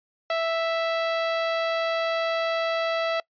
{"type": "tone", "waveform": "sawtooth", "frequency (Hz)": 659.3, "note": "E5", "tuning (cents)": 0, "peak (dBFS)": -19, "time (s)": [0.3, 3.2], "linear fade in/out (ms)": 2, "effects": ["noise-tail reverb RT60 0.1 s tail -24 dB re dry", "resampled to 11025 Hz"]}